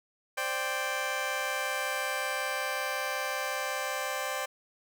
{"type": "chord", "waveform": "15% pulse", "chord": "C suspended second", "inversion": "none", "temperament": "just", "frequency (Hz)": [523.3, 588.7, 784.9], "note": ["C5", "D5", "G5"], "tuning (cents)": [0, 4, 2], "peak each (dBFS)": -29, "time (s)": [0.37, 4.46], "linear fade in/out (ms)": 10, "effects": []}